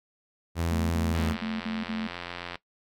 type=tone with pitch glide; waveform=sawtooth; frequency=84 to 81.84 Hz; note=E2 to E2; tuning=+33 to -12 cents; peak=-22 dBFS; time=0.55-1.35 s; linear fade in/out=50 ms; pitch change=-45 cents; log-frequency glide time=1.06-1.23 s
type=tone bursts; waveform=sine; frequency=220 Hz; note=A3; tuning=in tune; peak=-29 dBFS; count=6; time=0.71-2.075 s; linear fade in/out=10 ms; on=190 ms; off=45 ms
type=click train; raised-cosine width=0.3 ms; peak=-19 dBFS; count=124; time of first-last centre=1.15-2.556 s; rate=87.5 Hz
effects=noise-tail reverb RT60 0.1 s tail -18 dB re dry